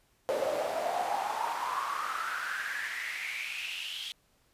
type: noise with high-pass filter sweep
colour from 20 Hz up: brown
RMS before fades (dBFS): -34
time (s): 0.29-4.12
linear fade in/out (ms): 0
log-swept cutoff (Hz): 520 to 3300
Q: 7
effects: pink hiss -69 dBFS RMS until 4.53 s + resampled to 32000 Hz